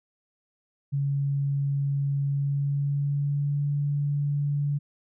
sine tone with pitch glide, 140.2 to 143.98 Hz, C#3 to D3, +20 to -34 cents, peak -23 dBFS, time 0.92-4.79 s, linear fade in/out 20 ms, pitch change +46 cents, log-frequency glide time 2.25-3.67 s, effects none

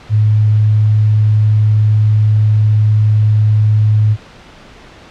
sine tone, 106.9 Hz, A2, 49 cents flat, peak -7 dBFS, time 0.09-4.17 s, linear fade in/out 50 ms, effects pink hiss -38 dBFS RMS until 5.1 s + low-pass 4000 Hz 12 dB/octave

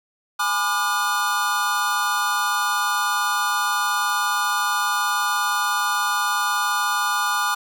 square chord, G# diminished seventh, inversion none, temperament just, 830.6 / 996.7 / 1196.1 / 1435.3 Hz, G#5 / B5 / D6 / F6, 0 / +16 / +31 / +47 cents, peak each -29 / -29 / -24 / -25 dBFS, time 0.39-7.55 s, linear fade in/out 10 ms, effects none

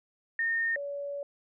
sine tone pair in turn, 1831 / 568.3 Hz, A#6 / C#5, -32 / +43 cents, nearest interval octave + minor sixth, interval 2025 cents, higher first, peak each -26 / -33 dBFS, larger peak first, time 0.39-0.76 / 0.76-1.23 s, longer second, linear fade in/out 2 ms, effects none

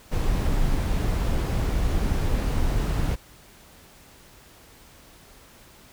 brown noise, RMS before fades -23 dBFS, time 0.11-3.16 s, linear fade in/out 20 ms, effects pink hiss -51 dBFS RMS until 5.92 s

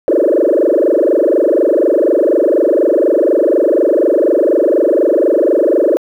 sine tone with frequency modulation, 457.4 Hz, A#4, 33 cents flat, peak -7 dBFS, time 0.08-5.97 s, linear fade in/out 0 ms, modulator 24.1 Hz, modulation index 5.9, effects tanh soft clip ceiling -3 dBFS + 8-bit

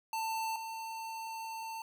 square tone pair in turn, 892 / 897.2 Hz, A5 / A5, +23 / +34 cents, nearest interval unison, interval 11 cents, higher second, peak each -34 / -40 dBFS, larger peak first, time 0.13-0.56 / 0.56-1.82 s, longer second, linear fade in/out 2 ms, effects 12-bit

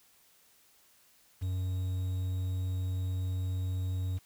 triangle tone with quantisation, 92.4 Hz, F#2, 2 cents flat, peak -28 dBFS, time 1.41-4.19 s, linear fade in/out 20 ms, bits 9, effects white hiss -64 dBFS RMS until 4.25 s

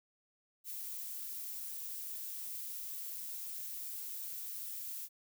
violet noise, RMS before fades -43 dBFS, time 0.64-5.09 s, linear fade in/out 50 ms, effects none

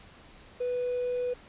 triangle tone with hard clipping, 493.9 Hz, B4, in tune, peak -28 dBFS, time 0.6-1.34 s, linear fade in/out 10 ms, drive 4 dB, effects pink hiss -53 dBFS RMS until 1.48 s + resampled to 8000 Hz

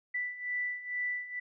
sine beating tone pair, 1975.5 / 1977.7 Hz, B6 / B6, 0 / +2 cents, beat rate 2.2 Hz, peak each -38 / -34 dBFS, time 0.14-1.4 s, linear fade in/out 10 ms, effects none

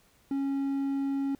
triangle tone, 275.3 Hz, C#4, 12 cents flat, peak -25 dBFS, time 0.31-1.35 s, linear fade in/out 2 ms, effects pink hiss -64 dBFS RMS until 1.39 s

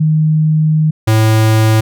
sine / square tone pair in turn, 155.56 / 110 Hz, D#3 / A2, 0 / 0 cents, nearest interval tritone, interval 600 cents, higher first, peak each -8 dBFS, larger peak neither, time 0-0.91 / 1.07-1.81 s, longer first, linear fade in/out 10 ms, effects none

